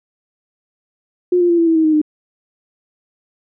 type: tone with pitch steps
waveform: sine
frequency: 358.1 / 349.9 / 341.9 / 334.1 / 326.5 / 319 / 311.7 / 304.6 Hz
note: F4 / F4 / F4 / E4 / E4 / D#4 / D#4 / D#4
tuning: +43 / +3 / -37 / +23 / -17 / +43 / +3 / -37 cents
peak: -10 dBFS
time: 1.32-2.016 s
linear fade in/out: 5 ms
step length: 87 ms
effects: none